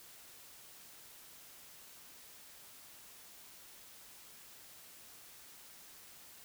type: silence
effects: white hiss -56 dBFS RMS until 6.44 s